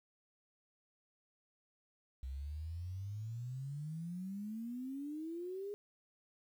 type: exponential sweep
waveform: sine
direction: up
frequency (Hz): 63.9 to 415.9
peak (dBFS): -40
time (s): 2.23-5.74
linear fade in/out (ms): 0
effects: 11-bit